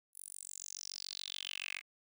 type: tone with high-pass filter sweep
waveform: 10% pulse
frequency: 47.05 Hz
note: F#1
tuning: 30 cents sharp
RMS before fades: -45 dBFS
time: 0.13-1.82 s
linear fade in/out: 50 ms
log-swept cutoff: 11000 to 2200 Hz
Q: 5.8
effects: none